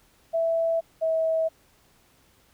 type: tone pair in turn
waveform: sine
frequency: 660 / 646 Hz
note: E5 / E5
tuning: +2 / -35 cents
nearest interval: unison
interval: 37 cents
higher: first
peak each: -21 dBFS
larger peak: neither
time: 0.33-0.81 / 1.01-1.49 s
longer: neither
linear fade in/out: 20 ms
effects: pink hiss -61 dBFS RMS until 2.53 s